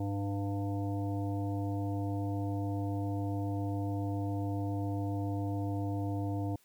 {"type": "harmonic tone with a mistuned harmonic", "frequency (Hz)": 99.6, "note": "G2", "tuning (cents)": 28, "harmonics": [1, 3, 5, 7, 9], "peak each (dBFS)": [-33, -36, -45, -43, -49], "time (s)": [0, 6.56], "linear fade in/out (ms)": 5, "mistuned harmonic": 1, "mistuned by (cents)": 42, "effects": ["white hiss -67 dBFS RMS until 6.64 s"]}